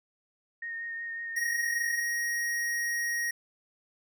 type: tone with vibrato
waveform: sine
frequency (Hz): 1848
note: A#6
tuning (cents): -16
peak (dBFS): -34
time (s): 0.62-2.01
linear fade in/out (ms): 5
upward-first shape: sine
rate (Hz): 5.4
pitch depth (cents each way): 15
type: tone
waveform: square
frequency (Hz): 1882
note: A#6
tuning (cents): +16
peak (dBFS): -29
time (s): 1.36-3.31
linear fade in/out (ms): 5
effects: none